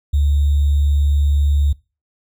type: tone with sample-and-hold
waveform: sine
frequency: 72 Hz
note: D2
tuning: 34 cents flat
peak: -12 dBFS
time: 0.13-1.73 s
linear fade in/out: 10 ms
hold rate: 3675 Hz
effects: noise-tail reverb RT60 0.3 s tail -22 dB re dry